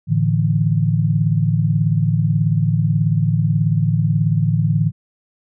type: chord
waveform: sine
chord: A suspended fourth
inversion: none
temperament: just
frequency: 110 / 146.67 / 165 Hz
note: A2 / D3 / E3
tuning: 0 / -2 / +2 cents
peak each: -18 dBFS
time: 0.07-4.92 s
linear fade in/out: 50 ms
effects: none